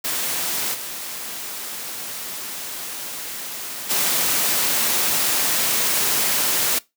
white noise with level steps, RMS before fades -24 / -31 / -20 dBFS, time 0.04-6.79 s, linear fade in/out 10 ms, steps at 0.73 / 3.89 s, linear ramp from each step 20 ms, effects noise-tail reverb RT60 0.2 s tail -21 dB re dry + high-pass 150 Hz 12 dB/octave

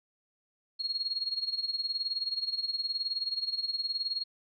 sine tone with tremolo, 4288 Hz, C8, 42 cents sharp, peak -27 dBFS, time 0.79-4.24 s, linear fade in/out 20 ms, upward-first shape sine, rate 19 Hz, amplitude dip 80%, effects none

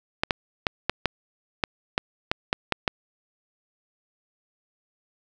clicks, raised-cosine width 0.3 ms, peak -5 dBFS, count 11, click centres 0.235 / 0.308 / 0.668 / 0.896 / 1.057 / 1.638 / 1.979 / 2.315 / 2.529 / 2.723 / 2.878 s, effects none

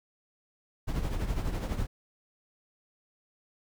brown noise with tremolo, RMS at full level -28 dBFS, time 0.87-1.87 s, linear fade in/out 20 ms, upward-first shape triangle, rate 12 Hz, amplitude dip 65%, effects none

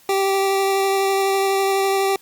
25% pulse tone with vibrato, 390 Hz, G4, 9 cents flat, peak -13 dBFS, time 0.09-2.16 s, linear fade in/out 2 ms, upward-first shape sine, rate 12 Hz, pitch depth 10 cents each way, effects white hiss -52 dBFS RMS until 2.21 s + Opus 48 kbps

